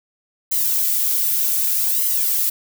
violet noise with flanger, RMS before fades -19 dBFS, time 0.51-2.5 s, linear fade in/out 10 ms, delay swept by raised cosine 0.98 to 3.48 ms, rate 0.65 Hz, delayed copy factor +0.9, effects none

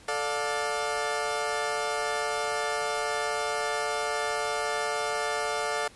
20% pulse chord, D minor, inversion second, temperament equal with one note detuned, 440 / 587.3 / 713.5 Hz, A4 / D5 / F5, 0 / 0 / +37 cents, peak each -27 / -27 / -27 dBFS, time 0.08-5.88 s, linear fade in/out 5 ms, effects pink hiss -53 dBFS RMS until 5.95 s + resampled to 24000 Hz

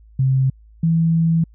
sine tone pair in turn, 132.4 / 164.42 Hz, C3 / E3, +21 / -4 cents, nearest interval major third, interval 375 cents, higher second, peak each -13 dBFS, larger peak neither, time 0.19-0.5 / 0.83-1.44 s, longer second, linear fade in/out 5 ms, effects added 54 Hz sine -44 dBFS peak until 1.54 s

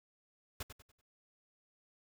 pink noise with echo, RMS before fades -41 dBFS, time 0.6-0.63 s, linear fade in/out 5 ms, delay 96 ms, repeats 4, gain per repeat -9 dB, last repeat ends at 1.014 s, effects none

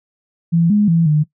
sine tone with pitch steps, 167.8 / 207.9 / 166.3 / 151.3 Hz, E3 / G#3 / E3 / D#3, +31 / +2 / +16 / -48 cents, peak -10 dBFS, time 0.52-1.24 s, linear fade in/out 20 ms, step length 180 ms, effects noise-tail reverb RT60 0.1 s tail -19 dB re dry

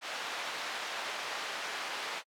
pink band-pass noise, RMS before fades -39 dBFS, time 0.01-2.23 s, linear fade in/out 50 ms, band 850 to 4200 Hz, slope 12 dB/octave, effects AAC 64 kbps

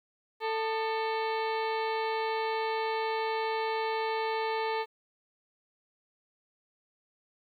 harmonic tone with a mistuned harmonic, 443.9 Hz, A4, 15 cents sharp, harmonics 1 / 2 / 3 / 4 / 5 / 6 / 7 / 8 / 9 / 10, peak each -32 / -32 / -41 / -41 / -41 / -46 / -49 / -50 / -47 / -50 dBFS, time 0.4-4.86 s, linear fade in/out 50 ms, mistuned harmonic 3, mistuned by -150 cents, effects 11-bit

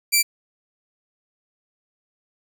10% pulse tone, 2341 Hz, D7, 6 cents flat, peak -6 dBFS, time 0.12-0.23 s, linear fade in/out 20 ms, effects none

